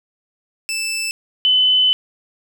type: tone pair in turn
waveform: 20% pulse / sine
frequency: 2642 / 3021 Hz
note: E7 / F#7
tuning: +3 / +35 cents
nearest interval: major second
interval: 232 cents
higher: second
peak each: -16 / -11 dBFS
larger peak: second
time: 0.69-1.11 / 1.45-1.93 s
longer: second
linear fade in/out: 0 ms
effects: none